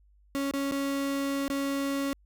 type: tone with dropouts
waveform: 35% pulse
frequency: 277.2 Hz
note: C#4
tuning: in tune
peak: -26 dBFS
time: 0.35-2.13 s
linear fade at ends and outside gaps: 0 ms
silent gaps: 0.511-0.537 / 0.712-0.721 / 1.48-1.501 s
effects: added 50 Hz sine -58 dBFS peak until 2.25 s